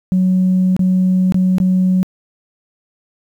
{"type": "tone with dropouts", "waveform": "sine", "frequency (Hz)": 185, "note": "F#3", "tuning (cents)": 0, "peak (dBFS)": -9, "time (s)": [0.12, 2.03], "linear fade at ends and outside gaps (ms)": 0, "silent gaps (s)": [[0.765, 0.793], [1.322, 1.344], [1.583, 1.601]], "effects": ["tanh soft clip ceiling -7 dBFS", "8-bit"]}